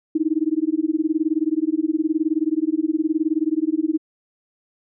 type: tone with tremolo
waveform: sine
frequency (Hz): 315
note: D#4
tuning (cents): +21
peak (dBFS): -14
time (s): 0.15-3.98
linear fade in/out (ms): 5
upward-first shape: sine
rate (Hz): 19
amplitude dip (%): 100
effects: none